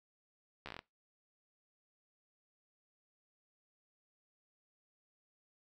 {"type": "slowing click train", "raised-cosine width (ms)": 0.3, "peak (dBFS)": -28, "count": 8, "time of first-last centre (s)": [0.66, 0.791], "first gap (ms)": 13, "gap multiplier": 1.12, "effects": ["noise-tail reverb RT60 0.2 s tail -21 dB re dry"]}